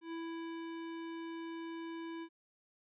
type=tone with ADSR envelope; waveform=square; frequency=330.7 Hz; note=E4; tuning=6 cents sharp; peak=-40 dBFS; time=0.01-2.29 s; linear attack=110 ms; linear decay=550 ms; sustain=-2 dB; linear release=65 ms; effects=resampled to 8000 Hz